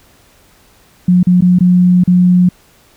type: tone with dropouts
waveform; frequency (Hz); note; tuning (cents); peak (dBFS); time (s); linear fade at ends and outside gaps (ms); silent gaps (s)
sine; 179.7; F3; +50; -5; 1.08-2.49; 5; 1.231-1.269 / 1.409-1.421 / 1.588-1.606 / 2.038-2.075
effects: pink hiss -48 dBFS RMS until 2.96 s